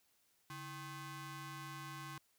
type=ring-modulated tone; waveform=sawtooth; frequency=466.2 Hz; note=A#4; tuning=in tune; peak=-39 dBFS; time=0.5-2.18 s; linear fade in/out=2 ms; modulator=608 Hz; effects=white hiss -75 dBFS RMS until 2.38 s